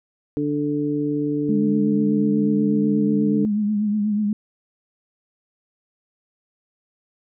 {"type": "harmonic tone", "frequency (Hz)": 146.83, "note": "D3", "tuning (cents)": 0, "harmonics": [1, 2, 3], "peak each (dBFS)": [-29, -21, -27], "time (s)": [0.37, 3.45], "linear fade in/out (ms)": 0}
{"type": "tone with vibrato", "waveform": "sine", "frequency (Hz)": 209.4, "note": "G#3", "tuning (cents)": 15, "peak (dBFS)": -18, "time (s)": [1.49, 4.33], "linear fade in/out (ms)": 2, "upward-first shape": "triangle", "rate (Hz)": 8.2, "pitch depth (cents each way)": 57}
{"effects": []}